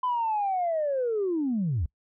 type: linear sweep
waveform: sine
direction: down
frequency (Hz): 1018 to 65.3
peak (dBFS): -23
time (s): 0.03-1.86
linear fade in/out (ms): 5
effects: noise-tail reverb RT60 0.1 s tail -25 dB re dry + tanh soft clip ceiling -20 dBFS